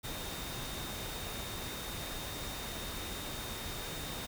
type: tone in noise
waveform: sine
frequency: 3681 Hz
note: A#7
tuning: 23 cents flat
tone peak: -47 dBFS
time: 0.03-4.27 s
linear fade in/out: 20 ms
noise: pink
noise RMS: -41 dBFS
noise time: 0.03-4.27 s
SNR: -9 dB
effects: none